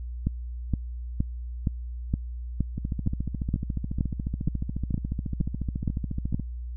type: two click trains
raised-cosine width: 5 ms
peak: -17 / -12 dBFS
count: 52 / 14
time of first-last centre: 2.78-6.397 / 0.27-6.345 s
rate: 14.1 / 2.14 Hz
effects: added 60 Hz sine -32 dBFS peak until 6.76 s